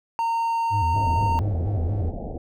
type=tone; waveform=triangle; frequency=919 Hz; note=A#5; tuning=25 cents flat; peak=-19 dBFS; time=0.19-1.39 s; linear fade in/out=0 ms
type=tone with vibrato; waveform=triangle; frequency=92.5 Hz; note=F#2; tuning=in tune; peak=-20 dBFS; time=0.7-2.13 s; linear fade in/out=50 ms; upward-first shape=square; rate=4.2 Hz; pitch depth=180 cents each way
type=low-pass noise; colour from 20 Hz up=pink; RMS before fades=-32 dBFS; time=0.95-2.38 s; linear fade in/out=5 ms; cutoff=800 Hz; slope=96 dB/octave
effects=none